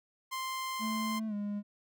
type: tone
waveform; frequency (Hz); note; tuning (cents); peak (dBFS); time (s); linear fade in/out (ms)
sawtooth; 1046.5; C6; 0; -31; 0.31-1.2; 20
type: tone with pitch glide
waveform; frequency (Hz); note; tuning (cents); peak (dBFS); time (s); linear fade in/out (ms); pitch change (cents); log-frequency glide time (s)
triangle; 220 to 205.3; A3 to G#3; 0 to -20; -31; 0.79-1.63; 50; -120; 1.27-1.34
effects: none